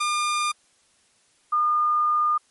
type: tone pair in turn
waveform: sawtooth / sine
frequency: 1205 / 1214.8 Hz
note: D6 / D#6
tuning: +44 / -42 cents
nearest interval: unison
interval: 14 cents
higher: second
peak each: -18 dBFS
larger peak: neither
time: 0-0.52 / 1.52-2.38 s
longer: second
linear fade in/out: 10 ms
effects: white hiss -62 dBFS RMS until 2.5 s + MP3 48 kbps